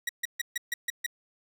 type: tone bursts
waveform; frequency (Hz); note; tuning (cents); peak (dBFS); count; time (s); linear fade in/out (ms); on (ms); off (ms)
sawtooth; 1912; A#6; +43; -24; 7; 0.07-1.064; 5; 22; 140
effects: none